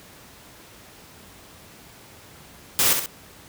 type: noise with echo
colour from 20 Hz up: white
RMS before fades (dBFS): -19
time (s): 2.79-2.93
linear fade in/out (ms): 0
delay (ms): 65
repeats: 2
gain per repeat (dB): -6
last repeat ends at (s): 3.06
effects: pink hiss -47 dBFS RMS until 3.48 s + high-pass 60 Hz 12 dB/octave